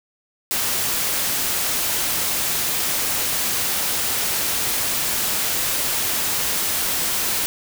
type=noise; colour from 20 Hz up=white; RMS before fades=-22 dBFS; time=0.51-7.46 s; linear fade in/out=0 ms; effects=none